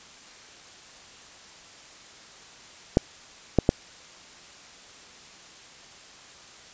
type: clicks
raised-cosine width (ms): 2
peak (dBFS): -3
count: 3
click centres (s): 2.971 / 3.587 / 3.691
effects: white hiss -48 dBFS RMS until 6.73 s + resampled to 16000 Hz